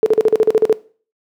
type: tone bursts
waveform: sine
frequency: 439.3 Hz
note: A4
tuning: 3 cents flat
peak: -7 dBFS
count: 10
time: 0.03-0.727 s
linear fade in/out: 0 ms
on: 31 ms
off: 43 ms
effects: noise-tail reverb RT60 0.4 s tail -18 dB re dry + high-pass 200 Hz 12 dB/octave